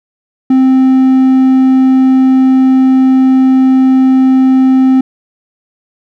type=tone with hard clipping; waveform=triangle; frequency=261.6 Hz; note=C4; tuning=in tune; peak=-5 dBFS; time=0.5-5.01 s; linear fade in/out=5 ms; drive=6 dB; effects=none